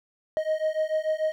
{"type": "beating tone pair", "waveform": "triangle", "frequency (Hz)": [622.3, 629.1], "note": ["D#5", "D#5"], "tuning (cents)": [0, 19], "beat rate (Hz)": 6.8, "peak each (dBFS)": -25, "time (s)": [0.37, 1.32], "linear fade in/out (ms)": 0, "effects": []}